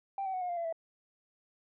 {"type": "tone with pitch steps", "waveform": "sine", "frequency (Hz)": [785, 762.2, 740.1, 718.6, 697.7, 677.5, 657.8], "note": ["G5", "G5", "F#5", "F5", "F5", "E5", "E5"], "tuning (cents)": [2, -49, 0, 49, -2, 47, -4], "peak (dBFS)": -31, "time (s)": [0.18, 0.726], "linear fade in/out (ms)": 2, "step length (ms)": 78, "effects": ["tanh soft clip ceiling -29 dBFS"]}